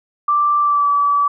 sine tone with pitch glide, 1174.7 to 1149.9 Hz, D6 to D6, 0 to -37 cents, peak -12 dBFS, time 0.28-1.28 s, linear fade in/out 5 ms, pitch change -37 cents, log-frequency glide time 0.6-0.89 s, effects none

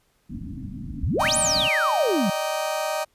white low-pass noise, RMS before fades -34 dBFS, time 0.29-1.69 s, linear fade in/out 20 ms, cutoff 290 Hz, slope 96 dB/octave
sine exponential two-way sweep, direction up then down, 54 to 10290 to 173.8 Hz, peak -20 dBFS, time 1.03-2.3 s, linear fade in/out 5 ms, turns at 1.37 s
35% pulse chord, Eb major seventh, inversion third, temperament just, 583.4 / 622.3 / 777.8 / 933.4 Hz, D5 / Eb5 / G5 / Bb5, -12 / 0 / -14 / +2 cents, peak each -30 / -25 / -29 / -31 dBFS, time 1.19-3.05 s, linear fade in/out 20 ms
effects pink hiss -66 dBFS RMS until 3.14 s + resampled to 32000 Hz

